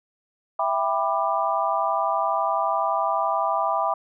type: chord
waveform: sine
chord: E minor seventh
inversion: none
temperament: just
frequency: 659.3 / 791.1 / 988.9 / 1186.7 Hz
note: E5 / G5 / B5 / D6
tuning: 0 / +16 / +2 / +18 cents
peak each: -26 dBFS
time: 0.59-3.94 s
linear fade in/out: 5 ms
effects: none